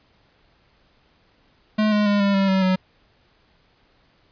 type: tone with pitch steps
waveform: square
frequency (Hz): 214 / 209.1 / 204.3 / 199.67 / 195.11 / 190.65 / 186.3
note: A3 / G#3 / G#3 / G3 / G3 / G3 / F#3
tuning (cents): -48 / +12 / -28 / +32 / -8 / -48 / +12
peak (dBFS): -17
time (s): 1.78-2.76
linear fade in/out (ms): 10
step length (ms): 140
effects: pink hiss -60 dBFS RMS until 4.31 s + resampled to 11025 Hz